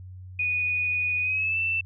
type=tone with pitch glide; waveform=sine; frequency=2472 to 2665 Hz; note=D#7 to E7; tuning=-12 to +18 cents; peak=-23 dBFS; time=0.39-1.81 s; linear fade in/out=5 ms; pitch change=+130 cents; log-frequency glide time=1.21-1.59 s; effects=added 92 Hz sine -39 dBFS peak until 1.85 s